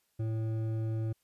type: tone with hard clipping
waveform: sine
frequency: 111.2 Hz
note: A2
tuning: 19 cents sharp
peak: -32 dBFS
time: 0.19-1.13 s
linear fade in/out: 10 ms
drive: 9 dB
effects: white hiss -75 dBFS RMS until 1.23 s + resampled to 32000 Hz